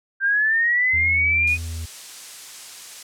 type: linear sweep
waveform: sine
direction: up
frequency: 1568 to 2489 Hz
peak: -16 dBFS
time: 0.2-1.58 s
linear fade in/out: 50 ms
type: tone with vibrato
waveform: triangle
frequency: 82.41 Hz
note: E2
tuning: in tune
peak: -25 dBFS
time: 0.93-1.86 s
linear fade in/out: 10 ms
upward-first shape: sine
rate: 1.9 Hz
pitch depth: 14 cents each way
type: noise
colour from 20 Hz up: blue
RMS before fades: -33 dBFS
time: 1.47-3.03 s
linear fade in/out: 5 ms
effects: low-pass 8000 Hz 12 dB/octave